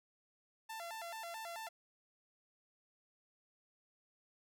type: tone with vibrato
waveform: sawtooth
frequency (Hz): 778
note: G5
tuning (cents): -13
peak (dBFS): -40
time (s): 0.69-1.69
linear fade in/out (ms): 10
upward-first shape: square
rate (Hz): 4.6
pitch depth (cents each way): 230
effects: none